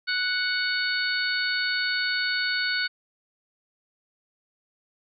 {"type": "harmonic tone", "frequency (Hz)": 740, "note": "F#5", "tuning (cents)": 0, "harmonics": [2, 3, 4, 5, 6], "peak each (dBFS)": [-26, -32, -37, -35, -29], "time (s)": [0.07, 2.88], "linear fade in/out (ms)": 20, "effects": []}